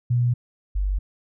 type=tone pair in turn; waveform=sine; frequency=121.6 / 48.41 Hz; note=B2 / G1; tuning=-26 / -21 cents; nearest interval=octave + major third; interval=1595 cents; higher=first; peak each=-17 / -20 dBFS; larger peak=first; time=0.1-0.34 / 0.75-0.99 s; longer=neither; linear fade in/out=10 ms; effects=none